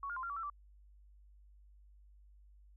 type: tone with pitch steps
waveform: sine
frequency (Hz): 1116 / 1415 / 1041 / 1381 / 1145 / 1337 / 1163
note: C#6 / F6 / C6 / F6 / D6 / E6 / D6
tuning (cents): +11 / +22 / -9 / -20 / -44 / +24 / -17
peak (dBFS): -38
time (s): 0.03-0.499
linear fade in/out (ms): 2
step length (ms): 67
effects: added 50 Hz sine -58 dBFS peak until 2.76 s